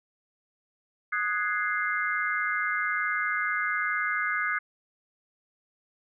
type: chord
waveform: sine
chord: Ab dominant seventh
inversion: second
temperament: equal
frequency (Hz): 1244.5 / 1480 / 1661.2 / 2093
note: Eb6 / Gb6 / Ab6 / C7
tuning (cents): 0 / 0 / 0 / 0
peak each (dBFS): -31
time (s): 1.12-4.59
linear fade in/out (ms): 10
effects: none